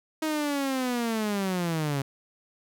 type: linear sweep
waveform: sawtooth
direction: down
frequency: 316.5 to 134.6 Hz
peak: -22 dBFS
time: 0.22-2.02 s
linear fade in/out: 5 ms
effects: none